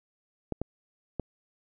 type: clicks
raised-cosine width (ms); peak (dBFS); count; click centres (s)
2; -17; 3; 0.523 / 0.616 / 1.197
effects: none